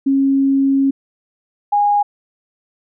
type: tone pair in turn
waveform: sine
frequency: 272.7 / 821.4 Hz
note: C#4 / G#5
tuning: -28 / -19 cents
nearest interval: octave + perfect fifth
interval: 1909 cents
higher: second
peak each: -11 dBFS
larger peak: neither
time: 0.06-0.91 / 1.72-2.03 s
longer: first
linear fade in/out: 10 ms
effects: none